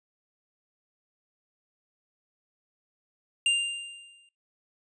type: tone with exponential decay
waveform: square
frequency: 2794 Hz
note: F7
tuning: in tune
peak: -20 dBFS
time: 3.46-4.29 s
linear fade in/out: 2 ms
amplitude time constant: 180 ms
effects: noise-tail reverb RT60 0.2 s tail -24 dB re dry + resampled to 22050 Hz